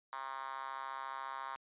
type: tone with high-pass filter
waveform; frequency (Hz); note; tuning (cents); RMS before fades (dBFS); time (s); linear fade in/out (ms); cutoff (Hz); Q
5% pulse; 134.3; C3; +46; -43; 0.13-1.56; 0; 1000; 4
effects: resampled to 8000 Hz